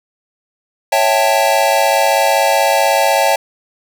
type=chord; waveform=square; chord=A dominant seventh; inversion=first; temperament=equal; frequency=554.4 / 659.3 / 784 / 880 Hz; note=C#5 / E5 / G5 / A5; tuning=0 / 0 / 0 / 0 cents; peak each=-17 dBFS; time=0.92-3.36 s; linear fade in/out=5 ms; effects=none